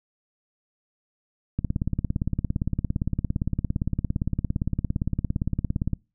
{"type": "click train", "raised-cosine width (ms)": 5, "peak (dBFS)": -12, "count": 77, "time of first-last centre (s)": [1.59, 5.933], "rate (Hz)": 17.5, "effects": ["noise-tail reverb RT60 0.3 s tail -26 dB re dry"]}